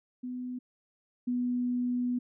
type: tone pair in turn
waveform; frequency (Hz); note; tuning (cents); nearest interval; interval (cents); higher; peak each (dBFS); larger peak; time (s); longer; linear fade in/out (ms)
sine; 250 / 246.3; B3 / B3; +21 / -5; unison; 26; first; -34 / -27; second; 0.23-0.59 / 1.27-2.19; second; 10
effects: none